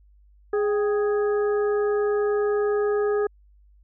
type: harmonic tone with a mistuned harmonic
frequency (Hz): 415.3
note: G#4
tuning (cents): 0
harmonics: 1 / 2 / 3 / 4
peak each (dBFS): -20 / -35 / -34 / -37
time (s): 0.53-3.27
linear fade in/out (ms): 5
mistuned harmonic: 2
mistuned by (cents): -93
effects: added 50 Hz sine -52 dBFS peak until 3.83 s